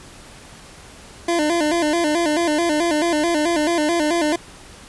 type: tone with vibrato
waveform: 25% pulse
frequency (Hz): 320.7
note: E4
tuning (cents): -48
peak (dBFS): -13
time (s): 1.28-4.36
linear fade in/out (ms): 5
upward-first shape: square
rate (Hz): 4.6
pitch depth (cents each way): 110
effects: pink hiss -42 dBFS RMS until 4.88 s + resampled to 24000 Hz